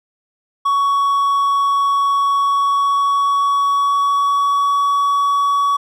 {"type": "tone with pitch glide", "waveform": "triangle", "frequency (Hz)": [1119, 1130], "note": ["C#6", "C#6"], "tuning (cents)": [16, 33], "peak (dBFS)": -11, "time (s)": [0.65, 5.77], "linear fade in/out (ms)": 10, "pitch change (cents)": 17, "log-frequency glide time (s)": [2.38, 4.78], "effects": []}